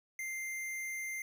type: tone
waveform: square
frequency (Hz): 2093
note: C7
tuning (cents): 0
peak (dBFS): -38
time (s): 0.19-1.22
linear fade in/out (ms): 2
effects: none